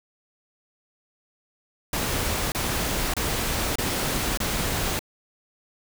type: noise bursts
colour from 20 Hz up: pink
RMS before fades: -26 dBFS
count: 5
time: 1.93-4.992 s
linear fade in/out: 2 ms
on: 590 ms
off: 28 ms
effects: none